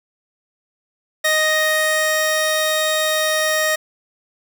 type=tone pair together; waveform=sawtooth; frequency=622.3 / 1867.2 Hz; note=D#5 / A#6; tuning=0 / +2 cents; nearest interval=octave + perfect fifth; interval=1902 cents; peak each=-15 dBFS; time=1.24-3.76 s; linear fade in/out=10 ms; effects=none